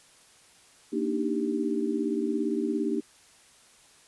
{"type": "chord", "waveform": "sine", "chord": "Eb major seventh", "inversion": "second", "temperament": "equal", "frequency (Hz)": [233.1, 293.7, 311.1, 392], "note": ["Bb3", "D4", "Eb4", "G4"], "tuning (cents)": [0, 0, 0, 0], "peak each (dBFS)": -31, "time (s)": [0.92, 3.01], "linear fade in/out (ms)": 20, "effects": ["white hiss -57 dBFS RMS until 4.07 s", "resampled to 24000 Hz"]}